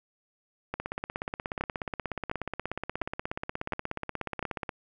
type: two click trains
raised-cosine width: 0.5 ms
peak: -17 / -15 dBFS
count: 67 / 5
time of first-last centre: 0.74-4.692 / 1.61-4.427 s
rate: 16.7 / 1.42 Hz
effects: none